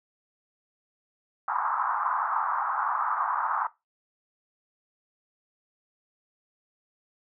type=band-pass noise; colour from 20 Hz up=white; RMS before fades=-28 dBFS; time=1.48-3.67 s; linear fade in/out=2 ms; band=850 to 1300 Hz; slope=48 dB/octave; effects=noise-tail reverb RT60 0.2 s tail -17 dB re dry